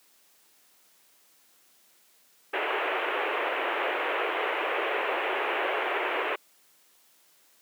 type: band-pass noise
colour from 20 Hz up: pink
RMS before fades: -29 dBFS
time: 2.53-6.36 s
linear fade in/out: 10 ms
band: 360 to 2900 Hz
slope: 48 dB/octave
effects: white hiss -62 dBFS RMS until 7.61 s + high-pass 200 Hz 12 dB/octave